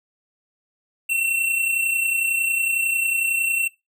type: tone pair together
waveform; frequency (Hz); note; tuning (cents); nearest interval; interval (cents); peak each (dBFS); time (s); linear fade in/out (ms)
square; 2682 / 2713; E7 / E7; +29 / +49; unison; 20; -29 / -21; 1.09-3.68; 10
effects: noise-tail reverb RT60 0.2 s tail -18 dB re dry